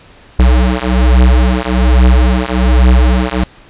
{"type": "beating tone pair", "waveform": "square", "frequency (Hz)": [61.74, 62.94], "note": ["B1", "B1"], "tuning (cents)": [0, 33], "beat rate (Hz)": 1.2, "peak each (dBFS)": -10, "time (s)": [0.39, 3.44], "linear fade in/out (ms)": 5, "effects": ["pink hiss -41 dBFS RMS until 3.69 s", "resampled to 8000 Hz"]}